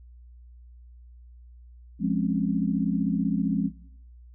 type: chord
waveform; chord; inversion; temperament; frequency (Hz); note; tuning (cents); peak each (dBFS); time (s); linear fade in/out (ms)
sine; Db major seventh; first; equal; 174.61 / 207.7 / 261.6 / 277.2; F3 / Ab3 / C4 / Db4; 0 / 0 / 0 / 0; -27 / -26 / -29 / -31; 1.99-3.71; 50
effects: noise-tail reverb RT60 0.6 s tail -17 dB re dry + added 60 Hz sine -46 dBFS peak until 4.34 s